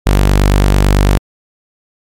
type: tone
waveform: sawtooth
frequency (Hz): 49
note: G1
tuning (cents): 0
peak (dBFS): -3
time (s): 0.06-1.18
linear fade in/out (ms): 10
effects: MP3 64 kbps